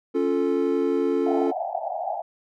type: chord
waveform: triangle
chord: Db augmented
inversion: none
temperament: equal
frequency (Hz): 277.2 / 349.2 / 440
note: Db4 / F4 / A4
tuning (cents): 0 / 0 / 0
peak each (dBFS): -23 / -23 / -22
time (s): 0.14-1.52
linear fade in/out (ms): 20
type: band-pass noise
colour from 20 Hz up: white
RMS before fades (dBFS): -29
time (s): 1.26-2.22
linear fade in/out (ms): 5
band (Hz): 620 to 810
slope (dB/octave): 96
effects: none